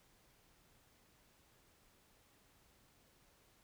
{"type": "silence", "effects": ["pink hiss -70 dBFS RMS until 3.63 s"]}